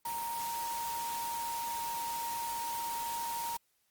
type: tone in noise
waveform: sine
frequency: 932.3 Hz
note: A#5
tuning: in tune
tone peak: -35 dBFS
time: 0.05-3.57 s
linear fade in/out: 5 ms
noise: white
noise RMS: -42 dBFS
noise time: 0.05-3.57 s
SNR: +4 dB
effects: white hiss -75 dBFS RMS until 3.9 s + Opus 32 kbps